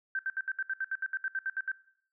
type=tone bursts; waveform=sine; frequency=1557 Hz; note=G6; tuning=12 cents flat; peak=-29 dBFS; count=15; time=0.15-1.717 s; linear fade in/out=2 ms; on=41 ms; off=68 ms; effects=noise-tail reverb RT60 0.6 s tail -19 dB re dry